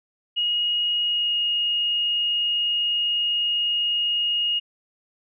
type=tone with pitch glide; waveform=sine; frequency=2881 to 2864 Hz; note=F#7 to F7; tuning=-47 to +43 cents; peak=-20 dBFS; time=0.36-4.6 s; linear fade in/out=20 ms; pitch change=-10 cents; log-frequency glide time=1.06-1.36 s; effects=none